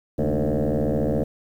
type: tone with frequency modulation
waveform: sine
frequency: 155.56 Hz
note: D#3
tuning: in tune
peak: -18 dBFS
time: 0.18-1.24 s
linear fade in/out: 10 ms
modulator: 74.1 Hz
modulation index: 6.1
effects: tanh soft clip ceiling -16 dBFS + 9-bit